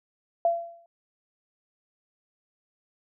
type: tone with exponential decay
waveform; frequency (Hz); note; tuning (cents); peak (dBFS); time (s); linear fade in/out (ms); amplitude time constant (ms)
sine; 680; F5; -46; -17; 0.45-0.86; 2; 88
effects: none